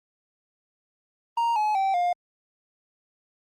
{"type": "tone with pitch steps", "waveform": "triangle", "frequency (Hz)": [932.3, 850, 775, 706.6], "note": ["A#5", "G#5", "G5", "F5"], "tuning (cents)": [0, 40, -20, 20], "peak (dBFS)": -19, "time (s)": [1.37, 2.13], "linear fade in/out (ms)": 5, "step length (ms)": 190, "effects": ["Opus 24 kbps"]}